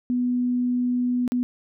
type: tone with dropouts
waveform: sine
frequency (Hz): 246.9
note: B3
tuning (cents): 0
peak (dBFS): -20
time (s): 0.1-1.43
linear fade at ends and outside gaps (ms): 0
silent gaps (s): 1.278-1.32
effects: none